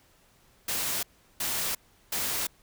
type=noise bursts; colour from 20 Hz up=white; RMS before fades=-30 dBFS; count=3; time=0.68-2.47 s; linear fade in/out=5 ms; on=350 ms; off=370 ms; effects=pink hiss -62 dBFS RMS until 2.62 s